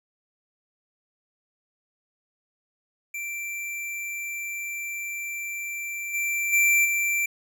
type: tone with level steps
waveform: square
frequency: 2349 Hz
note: D7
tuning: in tune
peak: -31 / -25 / -18 / -23 dBFS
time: 3.14-7.26 s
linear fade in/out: 5 ms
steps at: 6.13 / 6.52 / 6.84 s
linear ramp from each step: 20 ms
effects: none